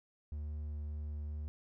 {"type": "tone", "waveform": "triangle", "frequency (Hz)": 74.8, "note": "D2", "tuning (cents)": 32, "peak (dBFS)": -36, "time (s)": [0.32, 1.48], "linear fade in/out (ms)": 0, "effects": []}